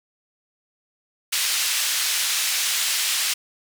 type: band-pass noise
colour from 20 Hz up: pink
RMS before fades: -23 dBFS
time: 1.32-3.34 s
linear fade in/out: 10 ms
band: 2600 to 12000 Hz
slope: 12 dB/octave
effects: none